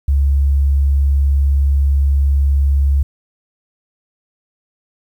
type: tone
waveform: sine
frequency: 69.6 Hz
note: C#2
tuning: 8 cents sharp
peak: -10 dBFS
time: 0.08-3.03 s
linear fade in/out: 5 ms
effects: 8-bit